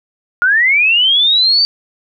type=linear sweep; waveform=sine; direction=up; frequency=1400 to 4640 Hz; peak=-8 dBFS; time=0.42-1.65 s; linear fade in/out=0 ms; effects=none